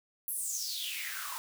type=noise with high-pass filter sweep; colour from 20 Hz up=white; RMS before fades=-37 dBFS; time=0.28-1.38 s; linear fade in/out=0 ms; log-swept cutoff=12000 to 910 Hz; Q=6.4; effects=none